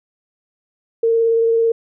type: tone with vibrato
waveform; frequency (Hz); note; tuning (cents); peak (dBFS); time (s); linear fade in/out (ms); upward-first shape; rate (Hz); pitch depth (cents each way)
sine; 457.1; A#4; -34; -12; 1.03-1.72; 5; sine; 18; 13
effects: none